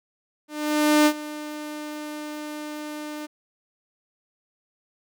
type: tone with ADSR envelope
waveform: sawtooth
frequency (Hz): 300.8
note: D4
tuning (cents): +42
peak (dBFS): -10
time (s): 0.48-3.27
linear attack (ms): 580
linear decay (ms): 69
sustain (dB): -18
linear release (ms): 20
effects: none